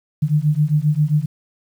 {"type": "beating tone pair", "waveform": "sine", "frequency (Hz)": [146.83, 154.33], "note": ["D3", "D#3"], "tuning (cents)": [0, -14], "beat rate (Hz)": 7.5, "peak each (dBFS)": -17, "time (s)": [0.22, 1.26], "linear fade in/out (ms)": 10, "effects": ["8-bit"]}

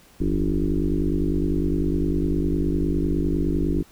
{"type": "tone with frequency modulation", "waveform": "sine", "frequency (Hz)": 167.8, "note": "E3", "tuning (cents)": 31, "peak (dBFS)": -19, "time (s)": [0.2, 3.83], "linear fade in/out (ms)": 10, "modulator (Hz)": 49.9, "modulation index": 3.9, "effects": ["pink hiss -53 dBFS RMS until 3.91 s"]}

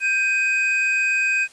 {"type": "tone pair together", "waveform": "triangle", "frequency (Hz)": [1579.3, 2507], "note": ["G6", "D#7"], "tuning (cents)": [12, 12], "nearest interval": "minor sixth", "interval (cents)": 800, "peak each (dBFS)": [-22, -17], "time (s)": [0, 1.48], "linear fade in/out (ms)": 50, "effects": ["white hiss -49 dBFS RMS until 1.52 s", "resampled to 22050 Hz"]}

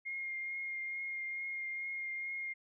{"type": "tone with vibrato", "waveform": "sine", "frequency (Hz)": 2131, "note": "C7", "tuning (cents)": 31, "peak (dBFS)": -37, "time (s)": [0.05, 2.54], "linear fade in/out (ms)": 20, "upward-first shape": "triangle", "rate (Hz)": 2.3, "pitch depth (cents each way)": 17, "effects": []}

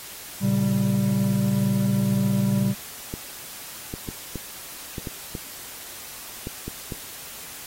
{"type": "chord", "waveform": "triangle", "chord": "G diminished", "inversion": "first", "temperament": "equal", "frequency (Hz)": [116.54, 138.59, 196], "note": ["Bb2", "Db3", "G3"], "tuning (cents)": [0, 0, 0], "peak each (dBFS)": [-24, -24, -19], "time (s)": [0.4, 2.75], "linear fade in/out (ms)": 50}
{"type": "clicks", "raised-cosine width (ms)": 3, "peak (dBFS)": -18, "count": 10, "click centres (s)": [3.139, 3.939, 4.088, 4.357, 4.982, 5.072, 5.352, 6.471, 6.68, 6.922]}
{"effects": ["white hiss -39 dBFS RMS until 7.66 s", "AAC 48 kbps"]}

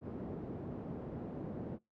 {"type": "band-pass noise", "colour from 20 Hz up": "pink", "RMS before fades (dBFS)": -43, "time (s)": [0.01, 1.79], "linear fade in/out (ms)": 50, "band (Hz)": [130, 420], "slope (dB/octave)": 12, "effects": ["noise-tail reverb RT60 0.2 s tail -23 dB re dry"]}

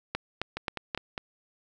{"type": "two click trains", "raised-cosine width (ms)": 0.3, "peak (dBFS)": [-17, -13], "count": [4, 4], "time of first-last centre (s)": [[0.57, 1.179], [0.15, 0.948]], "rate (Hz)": [4.93, 3.76], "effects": []}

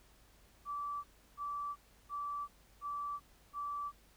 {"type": "tone bursts", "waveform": "sine", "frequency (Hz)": 1159, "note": "D6", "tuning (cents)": -23, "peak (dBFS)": -37, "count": 5, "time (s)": [0.65, 3.92], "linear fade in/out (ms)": 50, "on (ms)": 390, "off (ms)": 330, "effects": ["added 50 Hz sine -67 dBFS peak until 4.16 s", "pink hiss -66 dBFS RMS until 4.16 s"]}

